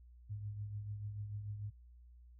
sine tone with tremolo, 103.83 Hz, G#2, in tune, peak -38 dBFS, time 0.29-1.71 s, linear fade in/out 20 ms, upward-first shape triangle, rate 6.8 Hz, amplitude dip 55%, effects added 60 Hz sine -56 dBFS peak until 2.39 s

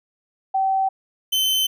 sine / 40% pulse tone pair in turn, 770 / 3069 Hz, G5 / G7, -31 / -37 cents, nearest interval 2 octaves, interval 2394 cents, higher second, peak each -17 dBFS, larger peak neither, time 0.54-0.89 / 1.32-1.67 s, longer neither, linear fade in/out 10 ms, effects none

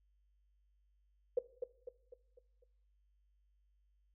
sine tone with echo, 493.9 Hz, B4, in tune, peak -27 dBFS, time 1.37-1.39 s, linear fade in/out 5 ms, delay 250 ms, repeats 5, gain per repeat -7 dB, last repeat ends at 2.64 s, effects noise-tail reverb RT60 0.6 s tail -17 dB re dry + added 50 Hz sine -70 dBFS peak until 4.14 s

